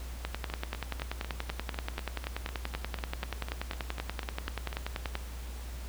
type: two click trains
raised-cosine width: 0.3 ms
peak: -22 / -17 dBFS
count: 18 / 52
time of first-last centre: 0.5-4.729 / 0.25-5.154 s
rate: 4.02 / 10.4 Hz
effects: added 60 Hz sine -38 dBFS peak until 5.88 s + pink hiss -49 dBFS RMS until 5.88 s